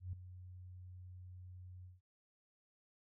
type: tone with ADSR envelope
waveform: sine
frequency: 91 Hz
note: F#2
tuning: 28 cents flat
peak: -38 dBFS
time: 0-2.01 s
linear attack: 130 ms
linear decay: 4 ms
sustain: -12 dB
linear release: 170 ms
effects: none